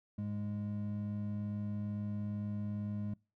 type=tone pair together; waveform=triangle; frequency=104.54 / 206.8 Hz; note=G#2 / G#3; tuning=+12 / -7 cents; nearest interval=octave; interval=1181 cents; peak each=-37 / -36 dBFS; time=0.18-3.14 s; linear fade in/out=5 ms; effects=noise-tail reverb RT60 0.3 s tail -25 dB re dry